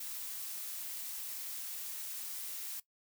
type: noise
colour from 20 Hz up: blue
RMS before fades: -42 dBFS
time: 0-2.8 s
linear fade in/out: 5 ms
effects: noise-tail reverb RT60 0.1 s tail -18 dB re dry